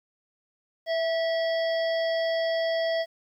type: harmonic tone with a mistuned harmonic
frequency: 659.3 Hz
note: E5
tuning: in tune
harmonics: 1 / 3 / 5 / 7 / 8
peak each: -24 / -34 / -38 / -41 / -42 dBFS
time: 0.86-3.06 s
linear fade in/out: 50 ms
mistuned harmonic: 3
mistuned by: -25 cents
effects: 10-bit